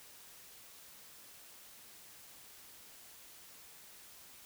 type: silence
effects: white hiss -56 dBFS RMS until 4.45 s